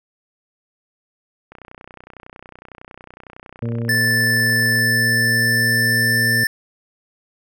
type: click train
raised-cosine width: 0.5 ms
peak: -24 dBFS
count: 102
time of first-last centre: 1.52-4.789 s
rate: 30.9 Hz
type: harmonic tone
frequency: 116.54 Hz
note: A#2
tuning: in tune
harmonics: 1 / 2 / 3 / 4 / 5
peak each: -22 / -26 / -37 / -32 / -38 dBFS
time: 3.62-6.44 s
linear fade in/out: 5 ms
type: tone with pitch glide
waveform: square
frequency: 1760 to 1775.3 Hz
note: A6 to A6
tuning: 0 to +15 cents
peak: -16 dBFS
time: 3.89-6.47 s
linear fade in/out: 2 ms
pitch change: +15 cents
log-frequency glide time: 4.92-6.35 s
effects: none